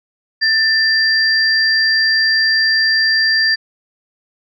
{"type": "tone pair together", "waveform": "sine", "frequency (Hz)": [1780, 4725], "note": ["A6", "D8"], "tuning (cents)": [20, 10], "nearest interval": "octave + perfect fourth", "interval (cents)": 1690, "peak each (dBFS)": [-13, -15], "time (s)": [0.41, 3.56], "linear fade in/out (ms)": 20, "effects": []}